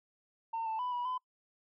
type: tone with pitch steps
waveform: sine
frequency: 908 / 885 / 994 / 974 / 1012 Hz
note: A#5 / A5 / B5 / B5 / B5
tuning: -46 / +10 / +11 / -24 / +42 cents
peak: -31 dBFS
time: 0.53-1.18 s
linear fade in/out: 10 ms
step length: 130 ms
effects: noise-tail reverb RT60 0.1 s tail -26 dB re dry + tanh soft clip ceiling -31 dBFS